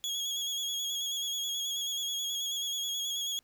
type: tone with vibrato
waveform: 30% pulse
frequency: 3322 Hz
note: G#7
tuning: in tune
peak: -29 dBFS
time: 0.04-3.39 s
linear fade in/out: 0 ms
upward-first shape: square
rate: 9.3 Hz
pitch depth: 28 cents each way
effects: pink hiss -71 dBFS RMS until 3.43 s